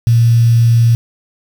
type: tone with quantisation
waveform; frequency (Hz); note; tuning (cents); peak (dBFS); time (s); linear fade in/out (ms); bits
sine; 116.54; A#2; 0; -6; 0.07-0.95; 0; 5
effects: none